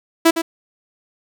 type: tone with echo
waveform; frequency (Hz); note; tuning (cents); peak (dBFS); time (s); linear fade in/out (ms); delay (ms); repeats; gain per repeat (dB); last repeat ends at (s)
sawtooth; 329.6; E4; 0; -5; 0.25-0.31; 10; 110; 1; -9; 0.42
effects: none